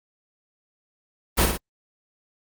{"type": "noise with echo", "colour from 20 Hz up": "pink", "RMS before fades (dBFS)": -18, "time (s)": [1.37, 1.46], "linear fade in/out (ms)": 20, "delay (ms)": 59, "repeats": 2, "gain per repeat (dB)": -5, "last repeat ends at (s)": 1.578, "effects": ["Opus 32 kbps"]}